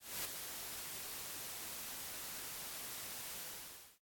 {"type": "noise with ADSR envelope", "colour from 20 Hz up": "white", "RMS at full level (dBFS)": -39, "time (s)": [0, 3.99], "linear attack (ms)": 250, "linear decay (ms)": 4, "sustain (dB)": -7, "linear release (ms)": 570, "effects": ["AAC 64 kbps"]}